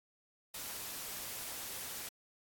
white noise, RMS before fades -43 dBFS, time 0.54-2.09 s, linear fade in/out 5 ms, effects AAC 64 kbps

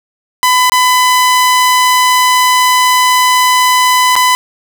sawtooth tone with dropouts, 1004 Hz, B5, 28 cents sharp, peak -3 dBFS, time 0.43-4.35 s, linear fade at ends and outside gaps 0 ms, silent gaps 0.697-0.72 / 4.155-4.163 s, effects none

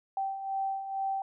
sine beating tone pair, 776 / 778.2 Hz, G5 / G5, -18 / -13 cents, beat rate 2.2 Hz, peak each -38 / -31 dBFS, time 0.17-1.22 s, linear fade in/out 2 ms, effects none

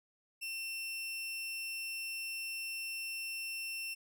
sawtooth tone, 2700 Hz, E7, 41 cents sharp, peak -35 dBFS, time 0.41-3.95 s, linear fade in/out 20 ms, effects none

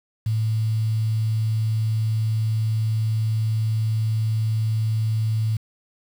sine tone with quantisation, 110 Hz, A2, in tune, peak -19 dBFS, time 0.26-5.57 s, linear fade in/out 5 ms, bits 7, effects none

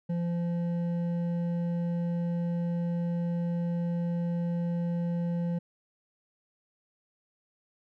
sine tone with hard clipping, 171.8 Hz, F3, 28 cents flat, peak -29 dBFS, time 0.09-5.59 s, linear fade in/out 10 ms, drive 7 dB, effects none

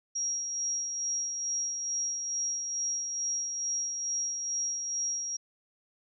sine tone with tremolo, 5650 Hz, F8, 19 cents sharp, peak -28 dBFS, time 0.15-5.37 s, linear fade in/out 10 ms, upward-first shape sine, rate 2.3 Hz, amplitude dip 40%, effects none

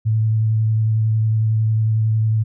sine tone with vibrato, 110 Hz, A2, in tune, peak -14 dBFS, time 0.05-2.44 s, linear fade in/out 20 ms, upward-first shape sine, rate 11 Hz, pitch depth 15 cents each way, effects none

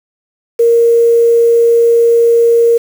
sine tone with quantisation, 466.2 Hz, A#4, in tune, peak -5 dBFS, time 0.59-2.78 s, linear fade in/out 10 ms, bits 5, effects none

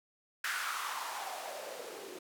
blue noise with band-pass filter sweep, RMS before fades -40 dBFS, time 0.44-2.19 s, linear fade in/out 5 ms, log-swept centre 1600 to 350 Hz, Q 4.1, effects none

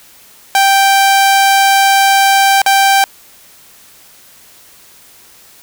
sawtooth tone with dropouts, 784 Hz, G5, in tune, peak -3 dBFS, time 0.55-3.04 s, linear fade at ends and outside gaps 1 ms, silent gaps 2.618-2.662 s, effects white hiss -42 dBFS RMS until 5.62 s

